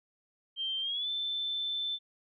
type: tone with pitch glide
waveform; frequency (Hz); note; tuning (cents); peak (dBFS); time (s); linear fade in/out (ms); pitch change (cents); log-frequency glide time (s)
sine; 3148 to 3534; G7 to A7; +7 to +7; -31; 0.56-1.99; 50; +200; 0.81-1.09
effects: none